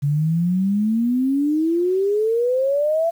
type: exponential sweep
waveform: sine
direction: up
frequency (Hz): 140 to 681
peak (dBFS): -16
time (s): 0.02-3.11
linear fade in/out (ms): 20
effects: 8-bit